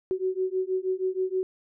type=beating tone pair; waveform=sine; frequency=371.1 / 377.4 Hz; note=F#4 / F#4; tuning=+5 / +34 cents; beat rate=6.3 Hz; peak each=-28 / -28 dBFS; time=0.11-1.43 s; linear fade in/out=0 ms; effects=none